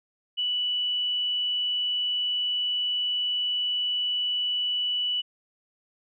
sine tone, 2960 Hz, F#7, in tune, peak -24 dBFS, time 0.37-5.22 s, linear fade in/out 20 ms, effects none

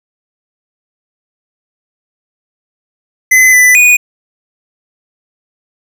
square tone with pitch steps, 2031 / 1994 / 2468 Hz, B6 / B6 / D#7, +48 / +16 / -15 cents, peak -4 dBFS, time 3.31-3.97 s, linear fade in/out 10 ms, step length 220 ms, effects none

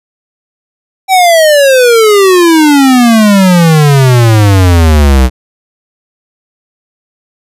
square exponential sweep, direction down, 777 to 61.74 Hz, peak -3 dBFS, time 1.08-5.3 s, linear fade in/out 50 ms, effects resampled to 32000 Hz

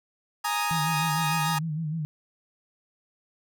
sawtooth chord, Ab suspended second, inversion none, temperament equal, 830.6 / 932.3 / 1244.5 Hz, Ab5 / Bb5 / Eb6, 0 / 0 / 0 cents, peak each -26 dBFS, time 0.44-1.59 s, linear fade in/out 10 ms
sine tone with vibrato, 157.5 Hz, D#3, 21 cents sharp, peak -27 dBFS, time 0.71-2.05 s, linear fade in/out 0 ms, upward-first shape sine, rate 6.6 Hz, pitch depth 86 cents each way
effects none

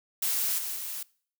blue noise with level steps, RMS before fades -28 / -34 / -36 dBFS, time 0.22-1.03 s, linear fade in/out 5 ms, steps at 0.58 / 0.76 s, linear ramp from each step 5 ms, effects noise-tail reverb RT60 0.5 s tail -23 dB re dry

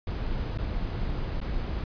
brown noise with dropouts, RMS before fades -30 dBFS, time 0.07-1.84 s, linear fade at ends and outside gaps 2 ms, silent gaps 0.575-0.585 / 1.403-1.414 s, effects resampled to 11025 Hz

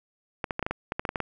clicks, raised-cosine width 0.5 ms, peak -13 dBFS, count 12, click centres 0.442 / 0.508 / 0.594 / 0.627 / 0.665 / 0.71 / 0.921 / 0.995 / 1.052 / 1.091 / 1.158 / 1.203 s, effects none

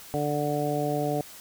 harmonic tone, 147.1 Hz, D3, 3 cents sharp, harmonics 1 / 2 / 3 / 4 / 5, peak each -31 / -31 / -31 / -31 / -31 dBFS, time 0.14-1.21 s, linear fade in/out 0 ms, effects white hiss -46 dBFS RMS until 1.4 s

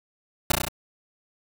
pink noise with echo, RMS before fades -18 dBFS, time 0.5-0.52 s, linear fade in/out 5 ms, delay 33 ms, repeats 5, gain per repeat -2 dB, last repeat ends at 0.685 s, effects none

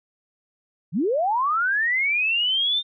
sine linear sweep, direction up, 130.81 to 3644 Hz, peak -19 dBFS, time 0.92-2.83 s, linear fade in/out 50 ms, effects none

